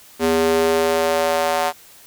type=tone with high-pass filter sweep; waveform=square; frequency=81.5 Hz; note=E2; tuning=19 cents flat; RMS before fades=-18 dBFS; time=0.19-1.73 s; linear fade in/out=50 ms; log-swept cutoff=320 to 730 Hz; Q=2.7; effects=white hiss -46 dBFS RMS until 2.06 s